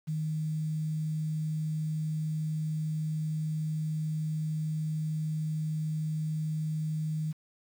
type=tone with quantisation; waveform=sine; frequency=155.56 Hz; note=D#3; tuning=in tune; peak=-29 dBFS; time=0.07-7.33 s; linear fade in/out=20 ms; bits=9; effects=none